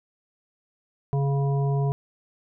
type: harmonic tone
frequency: 139.3 Hz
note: C#3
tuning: 9 cents sharp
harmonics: 1 / 3 / 5 / 7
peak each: -21 / -31 / -35 / -38 dBFS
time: 1.13-1.92 s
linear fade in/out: 0 ms
effects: none

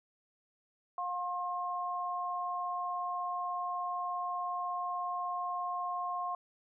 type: tone pair together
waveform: sine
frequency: 714.4 / 1069 Hz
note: F5 / C6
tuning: +39 / +37 cents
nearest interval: perfect fifth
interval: 698 cents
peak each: -37 / -35 dBFS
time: 0.98-6.35 s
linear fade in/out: 2 ms
effects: none

